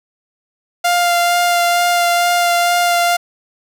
sawtooth tone with vibrato, 698.5 Hz, F5, in tune, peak -8 dBFS, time 0.84-3.17 s, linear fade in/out 10 ms, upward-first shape sine, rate 2.2 Hz, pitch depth 11 cents each way, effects none

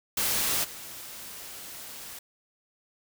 white noise with level steps, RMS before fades -27 / -42 dBFS, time 0.17-2.19 s, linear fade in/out 5 ms, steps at 0.63 s, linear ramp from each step 20 ms, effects none

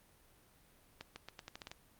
accelerating click train, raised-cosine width 0.2 ms, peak -28 dBFS, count 9, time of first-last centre 1.01-1.715 s, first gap 150 ms, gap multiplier 0.84, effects pink hiss -66 dBFS RMS until 1.99 s + Opus 32 kbps

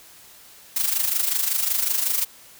blue noise with amplitude modulation, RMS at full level -20 dBFS, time 0.76-2.25 s, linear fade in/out 5 ms, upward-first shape sine, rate 25.4 Hz, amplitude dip 65%, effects white hiss -48 dBFS RMS until 2.59 s

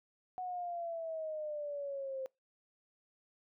sine exponential sweep, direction down, 740 to 523.3 Hz, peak -37 dBFS, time 0.38-2.26 s, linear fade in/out 0 ms, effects noise-tail reverb RT60 0.2 s tail -25 dB re dry

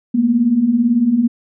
sine beating tone pair, 222.1 / 240.1 Hz, A3 / B3, +16 / -49 cents, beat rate 18 Hz, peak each -18 / -12 dBFS, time 0.14-1.28 s, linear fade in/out 10 ms, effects none

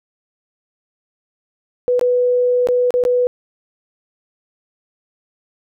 sine tone with dropouts, 493.9 Hz, B4, in tune, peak -12 dBFS, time 1.88-3.27 s, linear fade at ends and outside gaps 0 ms, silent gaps 1.994-2.012 / 2.672-2.687 / 2.906-2.94 / 3.038-3.051 s, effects none

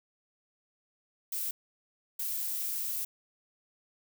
violet noise bursts at uneven times, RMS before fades -34 dBFS, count 2, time 1.32-1.51 / 2.19-3.05 s, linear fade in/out 5 ms, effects none

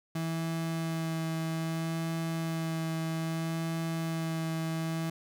35% pulse tone with vibrato, 163 Hz, E3, 19 cents flat, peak -29 dBFS, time 0.15-5.1 s, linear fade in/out 5 ms, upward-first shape sine, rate 0.62 Hz, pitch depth 12 cents each way, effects none

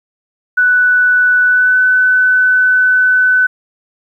sine tone with pitch glide, 1486 to 1505 Hz, F#6 to F#6, +7 to +29 cents, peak -7 dBFS, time 0.57-3.47 s, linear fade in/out 10 ms, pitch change +22 cents, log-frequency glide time 1.45-1.77 s, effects 8-bit

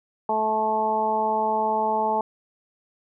harmonic tone, 217.5 Hz, A3, 20 cents flat, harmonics 1 / 2 / 3 / 4 / 5, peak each -33 / -29 / -28 / -22 / -33 dBFS, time 0.29-2.21 s, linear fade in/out 2 ms, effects none

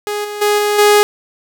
sawtooth tone with level steps, 415.3 Hz, G#4, in tune, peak -14 / -19 / -7 / -9 / -3 dBFS, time 0.07-1.03 s, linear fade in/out 0 ms, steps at 0.24 / 0.41 / 0.58 / 0.78 s, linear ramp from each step 10 ms, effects none

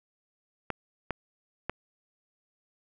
clicks, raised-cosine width 0.5 ms, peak -15 dBFS, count 3, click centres 0.703 / 1.107 / 1.696 s, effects none

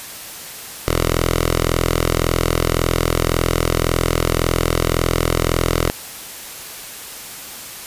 5% pulse tone with notch filter, 41.84 Hz, E1, 27 cents sharp, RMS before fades -18 dBFS, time 0.88-5.9 s, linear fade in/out 0 ms, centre 220 Hz, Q 1.2, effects white hiss -33 dBFS RMS until 7.86 s + resampled to 32000 Hz

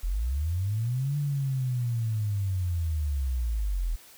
sine linear two-way sweep, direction up then down, 38.89 to 146.83 to 38.89 Hz, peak -25 dBFS, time 0.03-3.96 s, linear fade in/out 10 ms, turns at 1.17 s, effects white hiss -52 dBFS RMS until 4.17 s

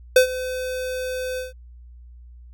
square tone with ADSR envelope, 510 Hz, C5, 44 cents flat, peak -9 dBFS, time 0.16-1.53 s, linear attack 4 ms, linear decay 100 ms, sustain -17 dB, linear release 150 ms, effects added 60 Hz sine -41 dBFS peak until 2.53 s

